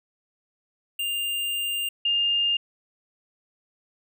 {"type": "tone pair in turn", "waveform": ["square", "sine"], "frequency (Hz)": [2801, 2814], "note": ["F7", "F7"], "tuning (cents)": [4, 12], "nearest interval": "unison", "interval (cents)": 8, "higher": "second", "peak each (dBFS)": [-26, -20], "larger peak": "second", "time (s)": [[0.99, 1.89], [2.05, 2.57]], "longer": "first", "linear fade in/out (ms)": 5, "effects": []}